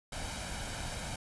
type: noise with comb filter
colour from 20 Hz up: pink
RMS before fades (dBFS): -39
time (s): 0.12-1.16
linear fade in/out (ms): 5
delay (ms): 1.3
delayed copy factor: +0.55
effects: resampled to 24000 Hz